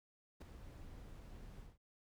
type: noise with ADSR envelope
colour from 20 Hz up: brown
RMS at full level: -44 dBFS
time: 0.4-1.78 s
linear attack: 17 ms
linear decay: 7 ms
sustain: -9 dB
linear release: 180 ms
effects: none